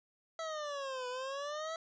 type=exponential two-way sweep; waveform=25% pulse; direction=down then up; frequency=659 to 493.9 to 659 Hz; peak=-34 dBFS; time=0.39-1.76 s; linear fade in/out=2 ms; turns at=1.08 s; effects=resampled to 16000 Hz